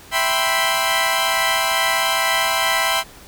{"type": "chord", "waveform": "15% pulse", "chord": "C major seventh", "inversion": "first", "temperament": "equal", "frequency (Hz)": [659.3, 784, 987.8, 1046.5], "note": ["E5", "G5", "B5", "C6"], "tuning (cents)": [0, 0, 0, 0], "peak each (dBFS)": -16, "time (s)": [0.11, 3.04], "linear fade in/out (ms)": 50, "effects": ["pink hiss -43 dBFS RMS until 3.27 s"]}